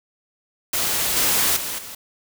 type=noise with level steps; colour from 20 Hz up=white; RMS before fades=-22 / -19 / -28 / -36 dBFS; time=0.73-1.95 s; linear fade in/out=5 ms; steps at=1.16 / 1.56 / 1.78 s; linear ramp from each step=10 ms; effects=none